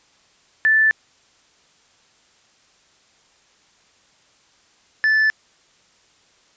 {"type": "tone pair in turn", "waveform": ["sine", "triangle"], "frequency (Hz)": [1758, 1749.5], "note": ["A6", "A6"], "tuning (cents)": [-2, -10], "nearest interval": "unison", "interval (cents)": 8, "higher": "first", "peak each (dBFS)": -12, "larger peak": "neither", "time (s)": [[0.65, 0.91], [5.04, 5.3]], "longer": "neither", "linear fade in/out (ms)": 0, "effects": ["white hiss -57 dBFS RMS until 6.56 s", "resampled to 16000 Hz"]}